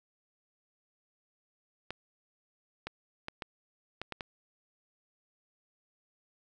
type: clicks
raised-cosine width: 0.3 ms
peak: -21 dBFS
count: 7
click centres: 1.906 / 2.87 / 3.284 / 3.422 / 4.016 / 4.123 / 4.208 s
effects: none